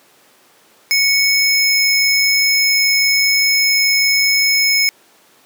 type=tone pair together; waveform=square; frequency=2217 / 5158 Hz; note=C#7 / E8; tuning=0 / -39 cents; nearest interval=octave + minor third; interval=1461 cents; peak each=-15 dBFS; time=0.91-4.89 s; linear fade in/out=0 ms; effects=pink hiss -50 dBFS RMS until 5.45 s + high-pass 300 Hz 12 dB/octave